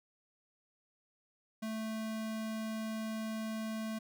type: tone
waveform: square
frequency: 220 Hz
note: A3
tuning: in tune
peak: -37 dBFS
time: 1.62-3.99 s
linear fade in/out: 10 ms
effects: none